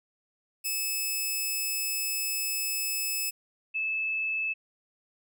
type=tone pair in turn; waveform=5% pulse / sine; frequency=2600 / 2614 Hz; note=E7 / E7; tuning=-24 / -15 cents; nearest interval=unison; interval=9 cents; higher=second; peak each=-19 / -27 dBFS; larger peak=first; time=0.64-3.31 / 3.74-4.54 s; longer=first; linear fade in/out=20 ms; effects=none